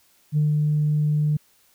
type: tone with ADSR envelope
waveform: sine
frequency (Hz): 150.3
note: D3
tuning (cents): +40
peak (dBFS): -15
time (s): 0.32-1.37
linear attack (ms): 50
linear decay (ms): 150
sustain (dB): -2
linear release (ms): 7
effects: tanh soft clip ceiling -13 dBFS + white hiss -60 dBFS RMS until 1.74 s